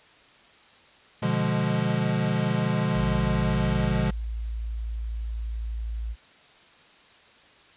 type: chord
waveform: square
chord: B diminished seventh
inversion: none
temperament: equal with one note detuned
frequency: 123.47 / 148.28 / 174.61 / 207.7 Hz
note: B2 / D3 / F3 / Ab3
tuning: 0 / +17 / 0 / 0 cents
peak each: -29 dBFS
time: 1.22-4.11 s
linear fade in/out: 10 ms
type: tone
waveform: sine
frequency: 56 Hz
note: A1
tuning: 31 cents sharp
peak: -28 dBFS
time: 2.93-6.16 s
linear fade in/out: 50 ms
effects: white hiss -54 dBFS RMS until 7.76 s + resampled to 8000 Hz